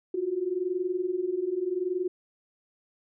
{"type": "tone pair together", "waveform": "sine", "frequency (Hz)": [349.2, 370], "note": ["F4", "F#4"], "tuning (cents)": [0, 0], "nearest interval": "minor second", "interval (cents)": 100, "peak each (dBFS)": [-31, -28], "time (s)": [0.14, 2.08], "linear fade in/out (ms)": 5, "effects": []}